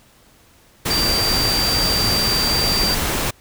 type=tone in noise; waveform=sine; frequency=4699 Hz; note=D8; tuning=in tune; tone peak=-18 dBFS; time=0.9-2.95 s; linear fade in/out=10 ms; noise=pink; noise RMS=-21 dBFS; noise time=0.85-3.31 s; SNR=0 dB; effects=pink hiss -52 dBFS RMS until 3.4 s